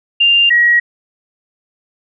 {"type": "tone pair in turn", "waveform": "sine", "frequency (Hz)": [2794, 1904.7], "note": ["F7", "A#6"], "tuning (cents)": [0, 37], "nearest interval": "perfect fifth", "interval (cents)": 663, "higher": "first", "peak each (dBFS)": -7, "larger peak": "neither", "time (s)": [[0.2, 0.5], [0.5, 0.8]], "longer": "neither", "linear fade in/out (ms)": 10, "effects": []}